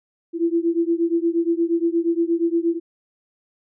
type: beating tone pair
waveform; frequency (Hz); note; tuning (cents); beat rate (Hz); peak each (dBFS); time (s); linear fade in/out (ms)
sine; 332.7 / 341.2; E4 / F4; +16 / -40; 8.5; -20 / -21; 0.33-2.8; 50
effects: none